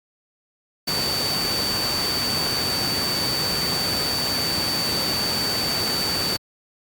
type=tone in noise; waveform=sine; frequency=4568 Hz; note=D8; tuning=49 cents flat; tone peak=-23 dBFS; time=0.87-6.37 s; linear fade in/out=10 ms; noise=pink; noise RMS=-26 dBFS; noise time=0.87-6.37 s; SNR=0 dB; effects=high-pass 100 Hz 12 dB/octave + Opus 48 kbps